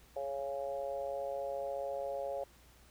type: harmonic tone with a mistuned harmonic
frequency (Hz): 138.59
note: C#3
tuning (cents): 0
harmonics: 3 / 4 / 5 / 6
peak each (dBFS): -46 / -37 / -42 / -48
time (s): 0.16-2.44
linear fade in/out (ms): 5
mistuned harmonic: 3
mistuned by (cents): +18
effects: added 60 Hz sine -63 dBFS peak until 2.9 s + pink hiss -63 dBFS RMS until 2.9 s